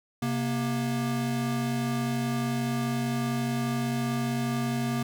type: tone pair together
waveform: square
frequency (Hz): 131.7 / 236.6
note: C3 / A#3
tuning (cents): +12 / +26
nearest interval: minor seventh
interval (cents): 1014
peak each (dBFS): -31 / -29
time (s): 0.22-5.03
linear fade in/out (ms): 5
effects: none